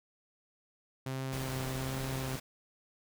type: tone with vibrato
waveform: sawtooth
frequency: 131.6 Hz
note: C3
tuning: 10 cents sharp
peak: -31 dBFS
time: 1.06-2.36 s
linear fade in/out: 5 ms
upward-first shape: sine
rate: 1.3 Hz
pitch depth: 15 cents each way
type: noise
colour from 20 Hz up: pink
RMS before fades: -42 dBFS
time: 1.32-2.4 s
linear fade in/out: 10 ms
effects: none